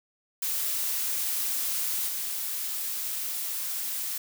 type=noise with level steps; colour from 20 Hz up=blue; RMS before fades=-29 / -32 dBFS; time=0.42-4.18 s; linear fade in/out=5 ms; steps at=2.07 s; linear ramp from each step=20 ms; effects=none